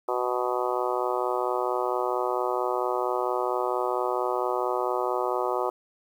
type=harmonic tone; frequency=124.4 Hz; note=B2; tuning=13 cents sharp; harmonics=3 / 4 / 5 / 6 / 7 / 8 / 9 / 10; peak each=-30 / -31 / -32 / -33 / -33 / -34 / -35 / -35 dBFS; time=0.08-5.7 s; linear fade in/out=5 ms; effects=9-bit